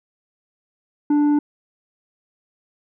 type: tone with tanh clipping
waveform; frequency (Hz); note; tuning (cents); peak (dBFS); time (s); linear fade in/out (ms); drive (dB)
sine; 293.7; D4; 0; -15; 1.1-1.39; 5; 6
effects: none